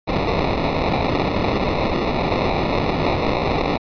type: noise with sample-and-hold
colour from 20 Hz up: blue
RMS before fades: -20 dBFS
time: 0.07-3.78 s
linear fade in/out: 20 ms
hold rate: 1575 Hz
effects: resampled to 11025 Hz